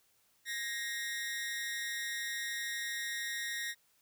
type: tone with amplitude modulation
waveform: sawtooth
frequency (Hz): 1871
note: A#6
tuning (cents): +6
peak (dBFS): -29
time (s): 0.45-3.75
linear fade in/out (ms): 50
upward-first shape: sine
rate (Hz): 233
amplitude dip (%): 75
effects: white hiss -71 dBFS RMS until 4.01 s